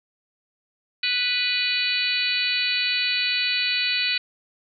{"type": "harmonic tone", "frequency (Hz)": 493.9, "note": "B4", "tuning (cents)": 0, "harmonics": [3, 4, 5, 6, 7, 8, 9], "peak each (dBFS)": [-33, -31, -25, -29, -37, -26, -29], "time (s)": [1.03, 4.18], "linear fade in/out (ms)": 5, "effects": []}